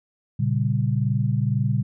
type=chord; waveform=sine; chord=G diminished; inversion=first; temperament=equal; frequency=116.54 / 138.59 / 196 Hz; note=Bb2 / Db3 / G3; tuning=0 / 0 / 0 cents; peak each=-22 / -23 / -27 dBFS; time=0.39-1.83 s; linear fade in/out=10 ms; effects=none